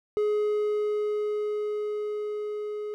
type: tone with level ramp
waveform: triangle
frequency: 420.3 Hz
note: G#4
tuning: 21 cents sharp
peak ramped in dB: -20 to -29 dBFS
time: 0.17-2.94 s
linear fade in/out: 0 ms
effects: none